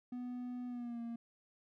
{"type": "tone with pitch glide", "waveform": "triangle", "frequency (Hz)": [247.1, 233.2], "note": ["B3", "A#3"], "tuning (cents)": [1, 1], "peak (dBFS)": -38, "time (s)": [0.12, 1.16], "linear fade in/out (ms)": 5, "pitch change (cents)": -100, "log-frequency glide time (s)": [0.67, 1.01], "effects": []}